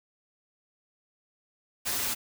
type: noise with comb filter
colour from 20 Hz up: white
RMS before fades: -30 dBFS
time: 1.85-2.15 s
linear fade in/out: 20 ms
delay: 6.3 ms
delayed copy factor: -0.85
effects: none